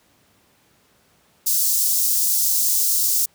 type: high-pass noise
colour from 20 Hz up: white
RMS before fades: -19 dBFS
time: 1.46-3.26 s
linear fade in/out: 10 ms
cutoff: 5200 Hz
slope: 24 dB/octave
effects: pink hiss -59 dBFS RMS until 3.34 s + high-pass 80 Hz 12 dB/octave